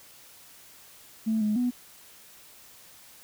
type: tone with pitch steps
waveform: sine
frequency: 220.7 / 211.7 / 246.4 Hz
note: A3 / G#3 / B3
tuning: +5 / +33 / -4 cents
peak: -22 dBFS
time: 1.26-1.71 s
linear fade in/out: 20 ms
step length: 150 ms
effects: tanh soft clip ceiling -18 dBFS + white hiss -52 dBFS RMS until 3.23 s